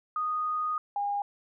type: tone pair in turn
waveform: sine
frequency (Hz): 1239 / 811.9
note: D#6 / G#5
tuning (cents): -8 / -39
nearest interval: perfect fifth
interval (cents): 731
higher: first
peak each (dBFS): -27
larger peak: neither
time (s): 0.16-0.78 / 0.96-1.22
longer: first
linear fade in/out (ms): 2
effects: none